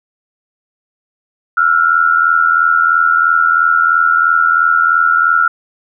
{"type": "tone pair together", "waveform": "sine", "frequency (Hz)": [1341, 1424], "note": ["E6", "F6"], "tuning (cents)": [29, 33], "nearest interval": "minor second", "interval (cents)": 104, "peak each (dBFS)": -11, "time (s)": [1.57, 5.48], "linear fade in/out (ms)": 5, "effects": []}